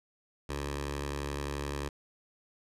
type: tone with notch filter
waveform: 10% pulse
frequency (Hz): 71.5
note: D2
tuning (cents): -46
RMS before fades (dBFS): -36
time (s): 0.49-1.89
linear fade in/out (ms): 5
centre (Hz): 200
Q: 1.1
effects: low-pass 11000 Hz 12 dB/octave